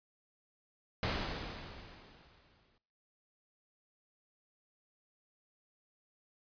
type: noise with exponential decay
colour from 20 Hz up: pink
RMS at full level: -33 dBFS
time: 1.03-2.78 s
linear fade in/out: 1 ms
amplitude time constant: 380 ms
effects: noise-tail reverb RT60 0.9 s tail -24 dB re dry + resampled to 11025 Hz